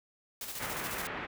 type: noise with tremolo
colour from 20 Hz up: white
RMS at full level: -39 dBFS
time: 0.41-1.07 s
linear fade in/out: 2 ms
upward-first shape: square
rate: 14 Hz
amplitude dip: 45%
type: low-pass noise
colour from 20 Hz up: white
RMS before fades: -39 dBFS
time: 0.59-1.27 s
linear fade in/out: 20 ms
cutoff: 2300 Hz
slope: 24 dB/octave
effects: none